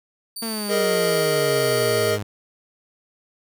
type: tone with tremolo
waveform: 20% pulse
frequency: 4593 Hz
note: D8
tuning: 39 cents flat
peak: -23 dBFS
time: 0.36-2.11 s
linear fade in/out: 5 ms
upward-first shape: triangle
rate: 1.6 Hz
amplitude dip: 25%
type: exponential sweep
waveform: sawtooth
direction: down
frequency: 230 to 101.4 Hz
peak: -23 dBFS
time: 0.42-2.23 s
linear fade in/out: 5 ms
type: chord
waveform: square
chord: Ab suspended second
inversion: none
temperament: equal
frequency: 415.3 / 466.2 / 622.3 Hz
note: Ab4 / Bb4 / Eb5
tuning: 0 / 0 / 0 cents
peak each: -24 dBFS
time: 0.68-2.19 s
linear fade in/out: 50 ms
effects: none